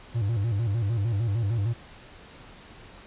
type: tone with vibrato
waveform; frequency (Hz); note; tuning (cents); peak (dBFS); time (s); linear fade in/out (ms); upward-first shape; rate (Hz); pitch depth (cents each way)
triangle; 108.1; A2; -30; -21; 0.14-1.74; 20; square; 6.6; 140
effects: pink hiss -48 dBFS RMS until 3.06 s + resampled to 8000 Hz